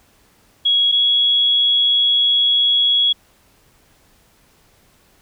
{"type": "tone pair in turn", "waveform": "sine", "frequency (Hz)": [3322, 3341], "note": ["G#7", "G#7"], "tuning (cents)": [0, 10], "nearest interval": "unison", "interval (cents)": 10, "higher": "second", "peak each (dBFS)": -12, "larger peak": "neither", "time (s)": [[0.65, 0.92], [0.92, 3.13]], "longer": "second", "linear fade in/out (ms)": 10, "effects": ["pink hiss -55 dBFS RMS until 5.21 s"]}